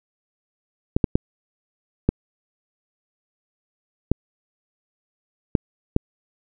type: clicks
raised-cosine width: 3 ms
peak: -3 dBFS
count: 7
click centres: 0.965 / 1.042 / 1.155 / 2.09 / 4.116 / 5.552 / 5.964 s
effects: none